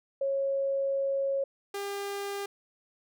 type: tone pair in turn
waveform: sine / sawtooth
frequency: 548 / 400.8 Hz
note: C#5 / G4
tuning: -20 / +38 cents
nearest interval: perfect fourth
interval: 542 cents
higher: first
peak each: -26 / -29 dBFS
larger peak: first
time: 0.21-1.44 / 1.74-2.46 s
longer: first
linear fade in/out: 5 ms
effects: none